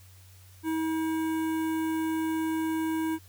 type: tone with notch filter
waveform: square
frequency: 320.2 Hz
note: D#4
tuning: 50 cents sharp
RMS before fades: -29 dBFS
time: 0.63-3.19 s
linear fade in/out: 50 ms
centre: 4700 Hz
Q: 0.56
effects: added 93 Hz sine -51 dBFS peak until 3.28 s + white hiss -58 dBFS RMS until 3.28 s